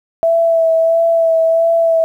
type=tone with vibrato; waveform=sine; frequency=659.3 Hz; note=E5; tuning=in tune; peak=-9 dBFS; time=0.23-2.04 s; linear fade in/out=0 ms; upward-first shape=sine; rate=1.5 Hz; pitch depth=21 cents each way; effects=8-bit